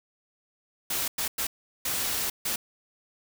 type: noise bursts at uneven times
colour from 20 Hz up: white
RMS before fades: -29 dBFS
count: 5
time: 0.9-1.08 / 1.18-1.28 / 1.38-1.47 / 1.85-2.3 / 2.45-2.56 s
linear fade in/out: 5 ms
effects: none